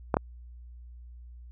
clicks, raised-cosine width 1 ms, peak -9 dBFS, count 2, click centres 0.142 / 0.169 s, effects added 60 Hz sine -44 dBFS peak until 1.51 s

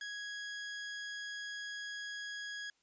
sawtooth tone, 1660 Hz, G#6, 1 cent flat, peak -37 dBFS, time 0.01-2.7 s, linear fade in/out 2 ms, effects white hiss -75 dBFS RMS until 2.82 s + resampled to 16000 Hz

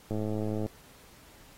click train, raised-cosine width 2 ms, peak -20 dBFS, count 60, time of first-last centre 0.11-0.661 s, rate 107 Hz, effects pink hiss -56 dBFS RMS until 1.57 s + AAC 48 kbps

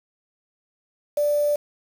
sine tone with quantisation, 587.3 Hz, D5, in tune, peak -18 dBFS, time 1.17-1.56 s, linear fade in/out 5 ms, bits 6, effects none

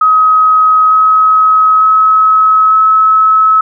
sine tone with pitch steps, 1268 / 1276.1 / 1284.2 / 1292.4 Hz, D#6 / D#6 / E6 / E6, +32 / +43 / -46 / -35 cents, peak -4 dBFS, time 0.01-3.61 s, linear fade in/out 5 ms, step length 900 ms, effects none

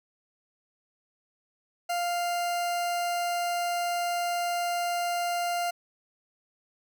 40% pulse tone, 698.5 Hz, F5, in tune, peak -26 dBFS, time 1.89-5.71 s, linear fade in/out 10 ms, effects none

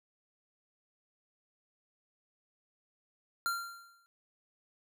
square tone with exponential decay, 1382 Hz, F6, 19 cents flat, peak -29 dBFS, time 3.46-4.06 s, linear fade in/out 0 ms, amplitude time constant 130 ms, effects none

